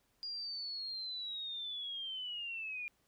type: linear sweep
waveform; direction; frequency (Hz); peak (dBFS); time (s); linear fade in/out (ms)
sine; down; 4839 to 2402; -39; 0.23-2.88; 0
effects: pink hiss -75 dBFS RMS until 3.07 s